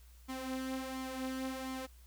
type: tone with flanger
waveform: sawtooth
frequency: 261.6 Hz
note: C4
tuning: in tune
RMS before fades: -40 dBFS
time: 0.28-1.87 s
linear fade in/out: 20 ms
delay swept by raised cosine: 0.91 to 4.51 ms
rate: 1.4 Hz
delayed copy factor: +0.55
effects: added 60 Hz sine -55 dBFS peak until 2.06 s + white hiss -66 dBFS RMS until 2.06 s